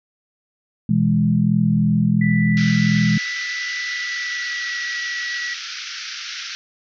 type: chord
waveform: sine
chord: E major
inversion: second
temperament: equal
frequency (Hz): 123.47 / 164.81 / 207.7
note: B2 / E3 / G#3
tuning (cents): 0 / 0 / 0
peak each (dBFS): -21 / -18 / -17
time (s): 0.89-3.18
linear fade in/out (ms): 5
type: tone with pitch glide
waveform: sine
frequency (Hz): 1975.5 to 1939.3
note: B6 to B6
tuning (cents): 0 to -32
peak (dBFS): -24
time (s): 2.21-5.54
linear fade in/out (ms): 5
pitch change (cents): -32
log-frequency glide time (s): 3.8-4.81
type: band-pass noise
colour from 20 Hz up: white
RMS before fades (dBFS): -31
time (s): 2.57-6.55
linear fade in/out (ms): 0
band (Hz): 1300 to 6000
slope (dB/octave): 96
effects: none